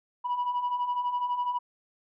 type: beating tone pair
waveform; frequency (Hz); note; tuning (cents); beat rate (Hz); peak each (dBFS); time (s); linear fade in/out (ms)
sine; 970 / 982; B5 / B5; -31 / -10; 12; -32 / -26; 0.24-1.59; 20
effects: tanh soft clip ceiling -23 dBFS